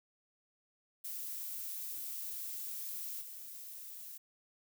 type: noise with level steps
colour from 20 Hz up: violet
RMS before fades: -42 / -48 dBFS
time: 1.04-4.18 s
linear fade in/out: 10 ms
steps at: 3.21 s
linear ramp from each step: 10 ms
effects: none